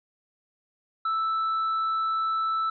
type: tone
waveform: triangle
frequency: 1318.5 Hz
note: E6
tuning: in tune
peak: -22 dBFS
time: 1.05-2.7 s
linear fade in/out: 5 ms
effects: resampled to 11025 Hz